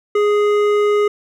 sine tone with hard clipping, 415.3 Hz, G#4, in tune, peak -14 dBFS, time 0.15-1.08 s, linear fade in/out 5 ms, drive 11 dB, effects none

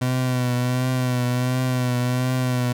30% pulse tone with vibrato, 125.8 Hz, B2, 32 cents sharp, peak -17 dBFS, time 0.01-2.73 s, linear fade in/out 10 ms, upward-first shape triangle, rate 1.4 Hz, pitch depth 41 cents each way, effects none

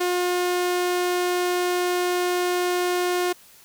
sawtooth tone, 357.6 Hz, F4, 41 cents sharp, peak -17 dBFS, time 0-3.33 s, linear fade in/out 10 ms, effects white hiss -51 dBFS RMS until 3.64 s

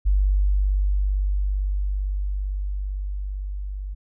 sine tone with level ramp, 48.87 Hz, G1, 5 cents flat, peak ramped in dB -15 to -28 dBFS, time 0.05-3.95 s, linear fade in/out 20 ms, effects none

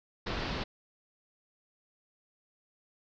pink low-pass noise, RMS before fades -35 dBFS, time 0.26-0.64 s, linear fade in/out 10 ms, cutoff 5000 Hz, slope 48 dB/octave, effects none

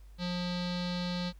square tone with low-pass filter, 177.8 Hz, F3, 31 cents sharp, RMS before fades -34 dBFS, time 0.18-1.33 s, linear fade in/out 50 ms, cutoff 4200 Hz, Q 5.7, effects added 50 Hz sine -49 dBFS peak until 1.39 s + pink hiss -68 dBFS RMS until 1.39 s

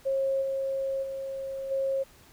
sine tone with level steps, 540 Hz, C#5, 45 cents flat, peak -24 / -27 / -32 / -25 dBFS, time 0.05-2.04 s, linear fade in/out 20 ms, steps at 0.41 / 1.02 / 1.7 s, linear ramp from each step 20 ms, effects pink hiss -56 dBFS RMS until 2.32 s

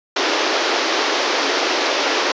pink band-pass noise, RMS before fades -19 dBFS, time 0.16-2.32 s, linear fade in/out 5 ms, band 300 to 5900 Hz, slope 48 dB/octave, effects resampled to 16000 Hz

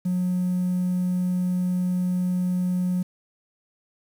triangle tone, 181 Hz, F#3, 38 cents flat, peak -18 dBFS, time 0.05-3.03 s, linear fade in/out 10 ms, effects tanh soft clip ceiling -17 dBFS + 8-bit

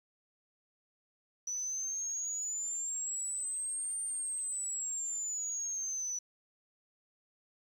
sine exponential two-way sweep, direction up then down, 5920 to 8870 to 5920 Hz, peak -34 dBFS, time 1.47-6.19 s, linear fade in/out 5 ms, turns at 4.01 s, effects 10-bit

